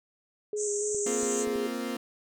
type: tone with vibrato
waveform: sine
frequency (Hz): 415.3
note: G#4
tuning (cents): 0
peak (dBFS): -29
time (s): 0.53-1.67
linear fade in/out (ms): 2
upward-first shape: square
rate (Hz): 3.5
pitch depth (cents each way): 17
type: band-pass noise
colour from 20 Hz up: pink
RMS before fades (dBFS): -34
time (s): 0.56-1.46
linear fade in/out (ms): 50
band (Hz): 6200 to 8300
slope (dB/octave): 96
type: clicks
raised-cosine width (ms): 2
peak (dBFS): -31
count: 4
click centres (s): 0.947 / 1.231 / 1.474 / 1.558
type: chord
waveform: 30% pulse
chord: Bb suspended second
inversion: none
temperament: equal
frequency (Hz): 233.1 / 261.6 / 349.2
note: Bb3 / C4 / F4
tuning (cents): 0 / 0 / 0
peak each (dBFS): -32 / -32 / -36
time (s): 1.06-1.97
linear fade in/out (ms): 5
effects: none